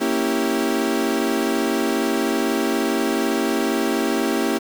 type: chord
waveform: 35% pulse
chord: A# diminished seventh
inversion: none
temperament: equal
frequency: 233.1 / 277.2 / 329.6 / 392 Hz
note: A#3 / C#4 / E4 / G4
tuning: 0 / 0 / 0 / 0 cents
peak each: -23 dBFS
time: 0-4.59 s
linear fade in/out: 20 ms
effects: 7-bit